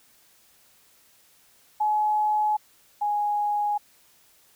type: tone pair in turn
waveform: sine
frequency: 848 / 829.6 Hz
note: G#5 / G#5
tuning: +36 / -2 cents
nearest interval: unison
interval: 38 cents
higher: first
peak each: -20 / -22 dBFS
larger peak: first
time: 1.8-2.57 / 3.01-3.78 s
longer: neither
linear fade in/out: 10 ms
effects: white hiss -59 dBFS RMS until 4.55 s